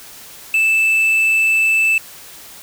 triangle tone, 2637 Hz, E7, in tune, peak -10 dBFS, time 0.54-1.98 s, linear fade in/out 2 ms, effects white hiss -38 dBFS RMS until 2.62 s

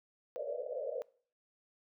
pink band-pass noise, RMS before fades -39 dBFS, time 0.36-1.02 s, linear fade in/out 0 ms, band 470 to 630 Hz, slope 96 dB/octave, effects noise-tail reverb RT60 0.5 s tail -23 dB re dry

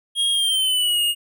square tone with pitch glide, 3261 to 2855 Hz, G#7 to F7, -32 to +37 cents, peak -18 dBFS, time 0.15-1.15 s, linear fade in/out 50 ms, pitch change -231 cents, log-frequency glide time 0.32-1.02 s, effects none

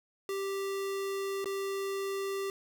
square tone with dropouts, 392 Hz, G4, in tune, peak -33 dBFS, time 0.29-2.5 s, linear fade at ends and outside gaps 1 ms, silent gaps 1.444-1.457 s, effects none

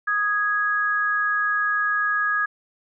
sine tone pair together, 1244.5 / 1661.2 Hz, D#6 / G#6, 0 / 0 cents, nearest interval perfect fourth, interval 500 cents, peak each -24 / -21 dBFS, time 0.07-2.46 s, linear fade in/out 10 ms, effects none

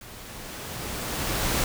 pink noise with level ramp, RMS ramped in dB -44 to -24 dBFS, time 0.01-1.64 s, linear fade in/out 2 ms, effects none

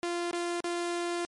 sawtooth tone with dropouts, 346.4 Hz, F4, 14 cents flat, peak -26 dBFS, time 0.03-1.25 s, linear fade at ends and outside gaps 0 ms, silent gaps 0.311-0.331 / 0.605-0.643 s, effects MP3 48 kbps

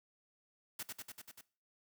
white noise with echo, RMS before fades -42 dBFS, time 0.79-0.83 s, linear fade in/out 5 ms, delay 97 ms, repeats 6, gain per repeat -2 dB, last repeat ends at 1.412 s, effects noise-tail reverb RT60 0.4 s tail -20 dB re dry

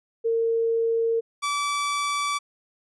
sine / sawtooth tone pair in turn, 457.2 / 1154.7 Hz, A#4 / D6, -34 / -30 cents, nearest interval octave + major third, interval 1604 cents, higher second, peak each -20 dBFS, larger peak neither, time 0.24-1.21 / 1.42-2.39 s, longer neither, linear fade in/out 20 ms, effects resampled to 24000 Hz

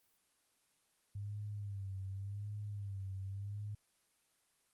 sine tone with vibrato, 100 Hz, G2, 35 cents sharp, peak -40 dBFS, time 1.15-3.75 s, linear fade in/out 5 ms, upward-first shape sine, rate 0.88 Hz, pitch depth 73 cents each way, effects white hiss -75 dBFS RMS until 4.73 s + Opus 24 kbps

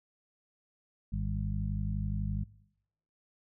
harmonic tone with a mistuned harmonic, 51.9 Hz, G#1, in tune, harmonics 1 / 2 / 3 / 4, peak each -33 / -36 / -38 / -39 dBFS, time 1.12-2.44 s, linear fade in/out 10 ms, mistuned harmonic 4, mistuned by -60 cents, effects noise-tail reverb RT60 0.8 s tail -21 dB re dry

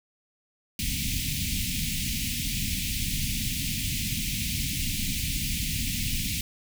pink band-stop noise, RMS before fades -29 dBFS, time 0.79-6.41 s, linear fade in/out 2 ms, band 260 to 2200 Hz, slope 48 dB/octave, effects none

